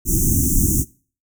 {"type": "band-stop noise", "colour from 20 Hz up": "pink", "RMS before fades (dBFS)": -17, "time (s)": [0.05, 0.85], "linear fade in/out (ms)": 50, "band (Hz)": [350, 6000], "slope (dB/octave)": 96, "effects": ["noise-tail reverb RT60 0.4 s tail -21 dB re dry"]}